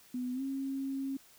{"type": "tone with pitch glide", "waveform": "sine", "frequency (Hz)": [249.8, 270.8], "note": ["B3", "C#4"], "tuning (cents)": [20, -40], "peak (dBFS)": -33, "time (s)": [0.14, 1.17], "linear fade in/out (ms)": 5, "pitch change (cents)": 140, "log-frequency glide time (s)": [0.33, 0.42], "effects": ["white hiss -60 dBFS RMS until 1.38 s"]}